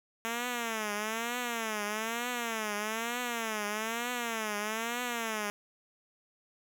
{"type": "tone with vibrato", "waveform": "5% pulse", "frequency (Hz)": 225.6, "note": "A3", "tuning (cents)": 44, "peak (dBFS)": -21, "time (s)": [0.25, 5.5], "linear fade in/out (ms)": 0, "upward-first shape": "triangle", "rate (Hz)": 1.1, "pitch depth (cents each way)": 170, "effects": []}